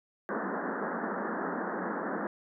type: band-pass noise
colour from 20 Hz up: pink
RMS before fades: -34 dBFS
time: 0.29-2.27 s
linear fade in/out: 0 ms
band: 180 to 1800 Hz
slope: 96 dB/octave
effects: none